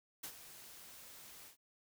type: noise with ADSR envelope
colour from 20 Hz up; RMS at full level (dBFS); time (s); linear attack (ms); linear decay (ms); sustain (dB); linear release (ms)
white; -44; 0.23-1.57; 9; 77; -11; 110
effects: none